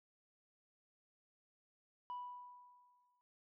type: tone with exponential decay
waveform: sine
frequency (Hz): 985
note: B5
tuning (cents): -5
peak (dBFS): -39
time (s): 2.1-3.21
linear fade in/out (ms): 0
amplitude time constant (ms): 240
effects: tanh soft clip ceiling -40 dBFS